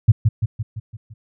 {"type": "tone with echo", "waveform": "sine", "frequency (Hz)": 110, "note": "A2", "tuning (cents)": 0, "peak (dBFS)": -5, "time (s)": [0.08, 0.12], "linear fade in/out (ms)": 10, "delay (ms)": 170, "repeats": 6, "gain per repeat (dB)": -5, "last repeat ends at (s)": 1.14, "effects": []}